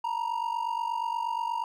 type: ring-modulated tone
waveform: triangle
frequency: 937 Hz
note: A#5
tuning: 9 cents sharp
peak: -23 dBFS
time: 0.04-1.64 s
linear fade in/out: 2 ms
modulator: 24.2 Hz
effects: none